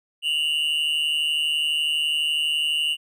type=tone pair together; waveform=triangle; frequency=2794 / 2946 Hz; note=F7 / F#7; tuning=0 / -8 cents; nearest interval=minor second; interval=92 cents; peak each=-22 dBFS; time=0.22-2.97 s; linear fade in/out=50 ms; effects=none